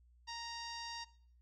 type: tone with low-pass filter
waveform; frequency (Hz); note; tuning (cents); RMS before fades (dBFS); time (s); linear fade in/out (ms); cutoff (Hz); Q
sawtooth; 932.3; A#5; 0; -45; 0.27-1.05; 20; 5100; 5.1
effects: noise-tail reverb RT60 0.6 s tail -19 dB re dry + added 60 Hz sine -63 dBFS peak until 1.41 s